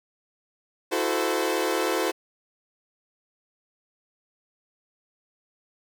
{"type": "chord", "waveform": "sawtooth", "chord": "F# half-diminished seventh", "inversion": "third", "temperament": "equal with one note detuned", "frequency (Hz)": [329.6, 370, 440, 516], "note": ["E4", "F#4", "A4", "C5"], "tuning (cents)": [0, 0, 0, -24], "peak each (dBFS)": -25, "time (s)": [0.91, 2.12], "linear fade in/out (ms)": 20, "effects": []}